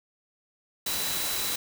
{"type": "tone in noise", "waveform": "sine", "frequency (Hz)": 3951, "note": "B7", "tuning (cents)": 0, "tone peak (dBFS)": -35, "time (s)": [0.86, 1.56], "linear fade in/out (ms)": 5, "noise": "white", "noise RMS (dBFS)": -30, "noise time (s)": [0.86, 1.56], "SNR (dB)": -8, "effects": []}